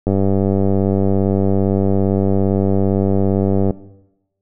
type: click train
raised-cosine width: 2 ms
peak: -4 dBFS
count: 356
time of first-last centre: 0.07-3.707 s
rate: 97.6 Hz
effects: noise-tail reverb RT60 0.9 s tail -17 dB re dry